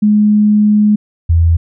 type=tone pair in turn; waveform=sine; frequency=210 / 83.34 Hz; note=G#3 / E2; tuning=+19 / +19 cents; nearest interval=octave + major third; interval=1600 cents; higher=first; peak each=-6 dBFS; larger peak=neither; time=0.02-0.96 / 1.29-1.57 s; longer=first; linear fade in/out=10 ms; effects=none